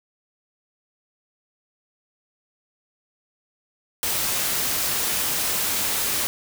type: noise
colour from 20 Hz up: white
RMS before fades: -24 dBFS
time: 4.03-6.27 s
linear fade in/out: 0 ms
effects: none